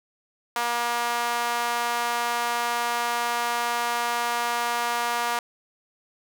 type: tone with high-pass filter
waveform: sawtooth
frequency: 237.9 Hz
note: A#3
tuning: 35 cents sharp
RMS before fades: -26 dBFS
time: 0.56-5.39 s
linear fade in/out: 2 ms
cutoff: 910 Hz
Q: 1.9
effects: none